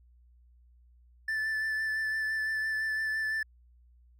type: tone with vibrato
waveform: triangle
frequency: 1756 Hz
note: A6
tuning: 4 cents flat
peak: -27 dBFS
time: 1.28-3.43 s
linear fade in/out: 5 ms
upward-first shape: sine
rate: 5.9 Hz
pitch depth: 16 cents each way
effects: added 60 Hz sine -57 dBFS peak until 4.19 s